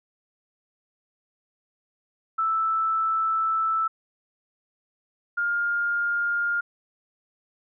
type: tone pair in turn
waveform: sine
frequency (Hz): 1318.5 / 1409.9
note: E6 / F6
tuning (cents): 0 / +16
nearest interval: minor second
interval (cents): 116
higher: second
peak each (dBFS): -21 / -22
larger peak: first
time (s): 2.38-3.88 / 5.37-6.61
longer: first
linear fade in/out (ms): 10
effects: none